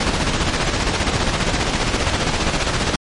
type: noise with tremolo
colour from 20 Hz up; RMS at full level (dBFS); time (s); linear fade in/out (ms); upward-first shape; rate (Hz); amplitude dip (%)
pink; -17; 0-2.96; 5; square; 15; 40
effects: low-pass 6000 Hz 12 dB/octave + MP3 48 kbps